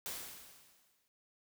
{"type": "noise with exponential decay", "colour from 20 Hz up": "white", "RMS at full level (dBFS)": -40, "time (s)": [0.06, 1.08], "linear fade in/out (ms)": 0, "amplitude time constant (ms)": 220, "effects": []}